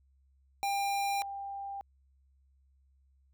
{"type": "tone pair in turn", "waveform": ["square", "sine"], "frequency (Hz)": [798, 794.2], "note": ["G5", "G5"], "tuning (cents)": [31, 22], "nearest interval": "unison", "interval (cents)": 9, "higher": "first", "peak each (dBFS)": [-30, -37], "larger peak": "first", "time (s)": [[0.63, 1.22], [1.22, 1.81]], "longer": "neither", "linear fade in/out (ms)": 0, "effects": ["added 67 Hz sine -64 dBFS peak until 3.33 s"]}